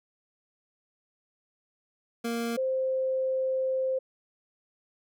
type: tone pair in turn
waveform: 25% pulse / sine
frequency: 233.1 / 523.3 Hz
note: A#3 / C5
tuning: 0 / 0 cents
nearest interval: octave + major second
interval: 1400 cents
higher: second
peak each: -25 dBFS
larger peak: neither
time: 2.24-2.57 / 2.57-3.99 s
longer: second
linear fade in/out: 10 ms
effects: none

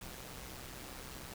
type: noise with amplitude modulation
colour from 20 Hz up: pink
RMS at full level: -45 dBFS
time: 0.01-1.34 s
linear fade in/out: 5 ms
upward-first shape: sine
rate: 130 Hz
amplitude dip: 60%
effects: none

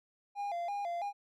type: tone with vibrato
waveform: triangle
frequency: 748 Hz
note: F#5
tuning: 19 cents sharp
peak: -32 dBFS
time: 0.35-1.13 s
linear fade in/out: 50 ms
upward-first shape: square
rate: 3 Hz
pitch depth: 140 cents each way
effects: none

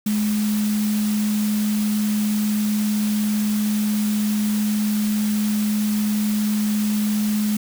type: tone in noise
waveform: sine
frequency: 211 Hz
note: G#3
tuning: 28 cents sharp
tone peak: -18 dBFS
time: 0.06-7.57 s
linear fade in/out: 5 ms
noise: white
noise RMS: -32 dBFS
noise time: 0.06-7.57 s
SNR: +11 dB
effects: none

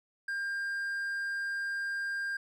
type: tone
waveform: triangle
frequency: 1600 Hz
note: G6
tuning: 35 cents sharp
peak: -30 dBFS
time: 0.28-2.37 s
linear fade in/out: 5 ms
effects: none

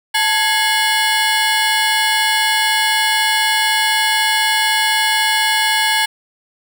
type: ring-modulated tone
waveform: 20% pulse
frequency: 1273 Hz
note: D#6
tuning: 39 cents sharp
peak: -5 dBFS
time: 0.14-6.06 s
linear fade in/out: 10 ms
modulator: 393 Hz
effects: none

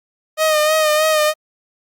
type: tone with vibrato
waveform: sawtooth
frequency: 618 Hz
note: D#5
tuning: 12 cents flat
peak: -9 dBFS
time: 0.37-1.34 s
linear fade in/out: 50 ms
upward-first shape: sine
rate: 3.2 Hz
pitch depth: 38 cents each way
effects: Opus 48 kbps

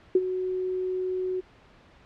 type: tone with ADSR envelope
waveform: sine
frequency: 370 Hz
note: F#4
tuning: in tune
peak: -14 dBFS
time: 0.15-1.41 s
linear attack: 4 ms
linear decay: 43 ms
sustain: -12 dB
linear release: 16 ms
effects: pink hiss -55 dBFS RMS until 2.05 s + low-pass 3000 Hz 12 dB/octave

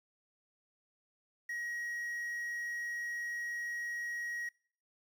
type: tone with quantisation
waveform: triangle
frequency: 1897 Hz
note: A#6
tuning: 30 cents sharp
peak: -35 dBFS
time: 1.49-4.49 s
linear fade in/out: 5 ms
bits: 10
effects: noise-tail reverb RT60 0.5 s tail -24 dB re dry

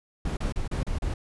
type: noise bursts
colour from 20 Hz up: brown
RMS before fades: -28 dBFS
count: 6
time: 0.25-1.14 s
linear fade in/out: 5 ms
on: 120 ms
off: 34 ms
effects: resampled to 24000 Hz

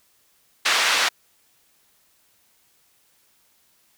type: band-pass noise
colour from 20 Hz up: pink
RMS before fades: -20 dBFS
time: 0.65-1.09 s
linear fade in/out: 10 ms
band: 1200 to 5100 Hz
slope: 12 dB/octave
effects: white hiss -62 dBFS RMS until 3.97 s

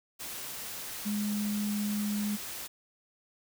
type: tone in noise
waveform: sine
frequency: 207.7 Hz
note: G#3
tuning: in tune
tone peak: -29 dBFS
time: 1.05-2.37 s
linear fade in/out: 20 ms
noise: white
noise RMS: -40 dBFS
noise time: 0.19-2.68 s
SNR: +8 dB
effects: none

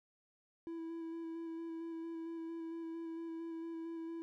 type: tone with vibrato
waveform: triangle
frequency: 330 Hz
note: E4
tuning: 2 cents sharp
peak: -39 dBFS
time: 0.67-4.22 s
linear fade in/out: 0 ms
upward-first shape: square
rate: 4.4 Hz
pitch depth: 13 cents each way
effects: none

